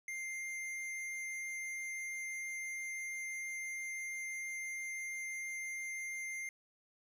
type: tone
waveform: square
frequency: 2101 Hz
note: C7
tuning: 7 cents sharp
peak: -40 dBFS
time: 0.08-6.49 s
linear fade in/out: 2 ms
effects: low-pass 12000 Hz 12 dB/octave + 12-bit